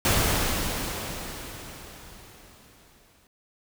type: noise with exponential decay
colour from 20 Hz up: pink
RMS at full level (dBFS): -21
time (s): 0.05-3.27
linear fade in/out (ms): 1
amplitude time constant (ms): 700
effects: none